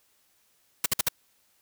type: noise bursts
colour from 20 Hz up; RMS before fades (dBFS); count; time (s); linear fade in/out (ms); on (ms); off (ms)
white; -23; 4; 0.84-1.086; 5; 21; 54
effects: white hiss -67 dBFS RMS until 1.61 s